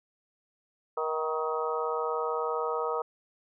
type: harmonic tone with a mistuned harmonic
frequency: 157.8 Hz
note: D#3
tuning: 25 cents sharp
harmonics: 3 / 4 / 5 / 6 / 7 / 8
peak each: -31 / -37 / -38 / -36 / -39 / -34 dBFS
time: 0.97-3.02 s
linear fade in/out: 5 ms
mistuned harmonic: 5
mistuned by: -35 cents
effects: none